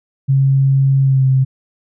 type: tone with pitch glide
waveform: sine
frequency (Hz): 135.8 to 132.16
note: C#3 to C3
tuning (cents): -35 to +18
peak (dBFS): -9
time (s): 0.28-1.45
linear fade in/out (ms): 20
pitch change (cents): -47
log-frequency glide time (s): 1.02-1.25
effects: none